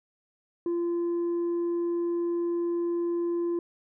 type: tone with tanh clipping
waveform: sine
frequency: 343.6 Hz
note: F4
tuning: 28 cents flat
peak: -26 dBFS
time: 0.66-3.59 s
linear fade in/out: 2 ms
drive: 2 dB
effects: none